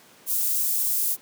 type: high-pass noise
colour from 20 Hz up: white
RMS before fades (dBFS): -24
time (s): 0.26-1.17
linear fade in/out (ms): 50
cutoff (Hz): 9800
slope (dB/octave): 12
effects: pink hiss -52 dBFS RMS until 1.21 s + high-pass 200 Hz 12 dB/octave